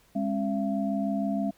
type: tone cluster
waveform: sine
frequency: 204.2 / 270.5 / 675 Hz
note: G#3 / C#4 / E5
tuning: -29 / -42 / +41 cents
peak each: -28 / -30 / -32 dBFS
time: 0.15-1.51 s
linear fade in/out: 10 ms
effects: pink hiss -62 dBFS RMS until 1.57 s